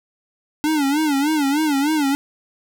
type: tone with vibrato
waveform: square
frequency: 293 Hz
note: D4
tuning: 4 cents flat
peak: -17 dBFS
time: 0.64-2.15 s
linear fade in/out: 0 ms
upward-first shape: sine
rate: 3.3 Hz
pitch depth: 130 cents each way
effects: none

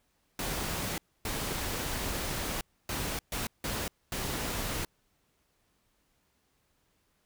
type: noise bursts at uneven times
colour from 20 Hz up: pink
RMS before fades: -34 dBFS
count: 6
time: 0.39-0.98 / 1.25-2.61 / 2.89-3.19 / 3.32-3.47 / 3.64-3.88 / 4.12-4.85 s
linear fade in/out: 2 ms
effects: pink hiss -73 dBFS RMS until 7.25 s

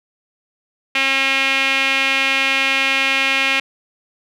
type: tone with band-pass filter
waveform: sawtooth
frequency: 270 Hz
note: C#4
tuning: 45 cents flat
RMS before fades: -17 dBFS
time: 0.95-3.6 s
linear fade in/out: 5 ms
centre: 2500 Hz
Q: 3.7
effects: none

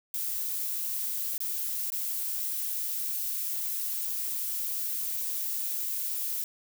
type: noise with dropouts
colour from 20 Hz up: violet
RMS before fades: -32 dBFS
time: 0.14-6.44 s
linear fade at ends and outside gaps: 1 ms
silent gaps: 1.379-1.404 / 1.902-1.921 s
effects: none

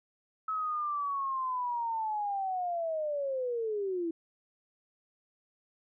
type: linear sweep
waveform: sine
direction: down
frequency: 1294 to 323.8 Hz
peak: -30 dBFS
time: 0.48-4.11 s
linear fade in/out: 5 ms
effects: none

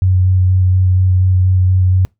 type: tone with vibrato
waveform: sine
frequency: 92.5 Hz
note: F#2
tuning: in tune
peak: -8 dBFS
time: 0.02-2.05 s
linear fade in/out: 0 ms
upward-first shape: square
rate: 4.2 Hz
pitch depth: 11 cents each way
effects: noise-tail reverb RT60 0.2 s tail -26 dB re dry

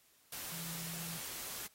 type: tone in noise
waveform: sine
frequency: 167 Hz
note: E3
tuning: 23 cents sharp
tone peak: -47 dBFS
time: 0.52-1.18 s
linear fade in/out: 5 ms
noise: white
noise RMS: -44 dBFS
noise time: 0.32-1.67 s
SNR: -6 dB
effects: white hiss -68 dBFS RMS until 1.74 s + AAC 48 kbps

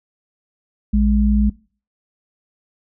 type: tone pair together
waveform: sine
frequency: 58.28 / 207.7 Hz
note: A#1 / G#3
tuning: 0 / 0 cents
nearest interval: octave + minor seventh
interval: 2200 cents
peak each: -15 dBFS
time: 0.93-1.5 s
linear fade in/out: 10 ms
effects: noise-tail reverb RT60 0.4 s tail -22 dB re dry

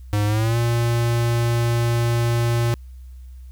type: tone with pitch glide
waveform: square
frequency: 103.83 to 117.9 Hz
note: G#2 to A#2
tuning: 0 to +20 cents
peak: -18 dBFS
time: 0.13-2.74 s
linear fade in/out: 0 ms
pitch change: +220 cents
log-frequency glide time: 0.26-0.57 s
effects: added 63 Hz sine -36 dBFS peak until 3.51 s + white hiss -63 dBFS RMS until 3.51 s

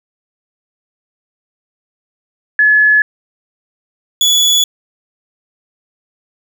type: tone pair in turn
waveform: sine / 30% pulse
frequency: 1708 / 3416 Hz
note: G#6 / G#7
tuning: +48 / +48 cents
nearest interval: octave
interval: 1200 cents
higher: second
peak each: -6 dBFS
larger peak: neither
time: 2.59-3.02 / 4.21-4.64 s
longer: neither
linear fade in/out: 2 ms
effects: none

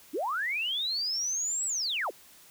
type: linear two-way sweep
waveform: sine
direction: up then down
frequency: 241.5 to 7902 to 241.5 Hz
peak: -28 dBFS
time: 0.13-2.11 s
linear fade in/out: 20 ms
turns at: 1.66 s
effects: white hiss -55 dBFS RMS until 2.5 s

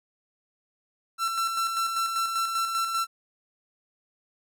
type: tone with tremolo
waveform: 45% pulse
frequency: 1345 Hz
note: E6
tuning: 34 cents sharp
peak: -24 dBFS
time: 1.18-3.07 s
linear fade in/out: 50 ms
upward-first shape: square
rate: 5.1 Hz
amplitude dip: 40%
effects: none

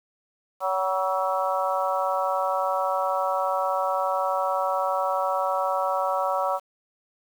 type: harmonic tone with a mistuned harmonic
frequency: 188.3 Hz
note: F#3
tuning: 31 cents sharp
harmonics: 3 / 4 / 5 / 6 / 7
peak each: -27 / -28 / -29 / -30 / -30 dBFS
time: 0.6-6.6 s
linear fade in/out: 50 ms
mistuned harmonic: 5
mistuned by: +30 cents
effects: 8-bit

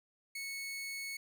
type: tone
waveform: sawtooth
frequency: 2205 Hz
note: C#7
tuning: 10 cents flat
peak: -36 dBFS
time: 0.35-1.17 s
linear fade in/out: 5 ms
effects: none

